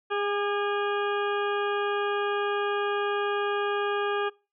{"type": "harmonic tone with a mistuned harmonic", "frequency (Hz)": 409.1, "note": "G#4", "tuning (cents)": -26, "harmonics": [1, 2, 3, 4, 6, 7, 8], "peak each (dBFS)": [-28, -33, -32, -34, -39, -42, -43], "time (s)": [0.1, 4.3], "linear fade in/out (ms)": 20, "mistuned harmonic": 3, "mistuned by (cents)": -28, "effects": ["noise-tail reverb RT60 0.3 s tail -23 dB re dry"]}